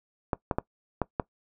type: clicks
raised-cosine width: 1 ms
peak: -11 dBFS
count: 5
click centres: 0.332 / 0.512 / 0.585 / 1.017 / 1.198 s
effects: noise-tail reverb RT60 0.1 s tail -21 dB re dry